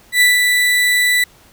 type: tone with ADSR envelope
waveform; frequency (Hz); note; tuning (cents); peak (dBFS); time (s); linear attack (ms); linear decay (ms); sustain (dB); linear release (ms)
35% pulse; 1975.5; B6; 0; -6; 0.12-1.24; 90; 170; -4; 4
effects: pink hiss -48 dBFS RMS until 1.52 s